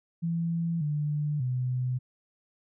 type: tone with pitch steps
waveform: sine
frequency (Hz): 167.5 / 148.6 / 126.6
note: E3 / D3 / B2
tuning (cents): +28 / +21 / +43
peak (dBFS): -26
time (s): 0.22-1.99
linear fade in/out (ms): 20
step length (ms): 590
effects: none